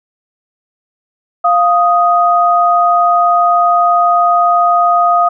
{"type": "tone pair together", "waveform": "sine", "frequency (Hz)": [698.5, 1246.1], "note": ["F5", "D#6"], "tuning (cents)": [0, 2], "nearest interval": "minor seventh", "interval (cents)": 1002, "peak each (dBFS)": -10, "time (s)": [1.44, 5.29], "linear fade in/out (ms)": 10, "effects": []}